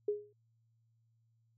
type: tone with exponential decay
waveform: sine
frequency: 415.3 Hz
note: G#4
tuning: in tune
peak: -27 dBFS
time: 0.08-0.33 s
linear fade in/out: 5 ms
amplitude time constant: 53 ms
effects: added 114 Hz sine -70 dBFS peak until 1.57 s